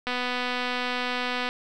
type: click train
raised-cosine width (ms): 0.3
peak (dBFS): -13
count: 353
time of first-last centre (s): 0.07-1.489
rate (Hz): 248
effects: none